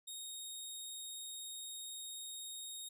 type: tone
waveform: 15% pulse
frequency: 3731 Hz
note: A#7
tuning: 1 cent sharp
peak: -37 dBFS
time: 0.07-2.89 s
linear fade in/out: 10 ms
effects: resampled to 32000 Hz